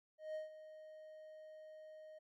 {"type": "tone with ADSR envelope", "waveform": "triangle", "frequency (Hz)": 622.3, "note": "D#5", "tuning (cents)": 0, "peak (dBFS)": -38, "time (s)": [0.18, 2.19], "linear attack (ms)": 170, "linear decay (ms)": 140, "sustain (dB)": -13, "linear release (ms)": 11, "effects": []}